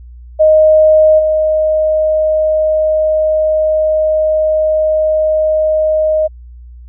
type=tone with level steps; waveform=sine; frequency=622.3 Hz; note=D#5; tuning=in tune; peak=-4 / -9 dBFS; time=0.39-6.28 s; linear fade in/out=20 ms; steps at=1.18 s; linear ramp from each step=20 ms; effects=added 60 Hz sine -31 dBFS peak until 6.88 s